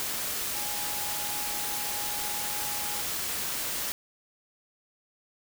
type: tone in noise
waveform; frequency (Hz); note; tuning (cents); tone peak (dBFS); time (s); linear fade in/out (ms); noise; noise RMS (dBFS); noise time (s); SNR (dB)
sine; 830.6; G#5; 0; -40; 0.55-3.01; 0; white; -32; 0-3.92; -11
effects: none